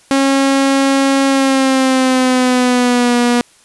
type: tone with pitch glide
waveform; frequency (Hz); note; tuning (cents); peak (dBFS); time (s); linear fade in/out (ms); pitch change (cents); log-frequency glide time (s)
sawtooth; 272.6 to 241.5; C#4 to B3; -29 to -39; -6; 0.11-3.41; 0; -210; 1.27-3.16
effects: white hiss -48 dBFS RMS until 3.64 s + resampled to 24000 Hz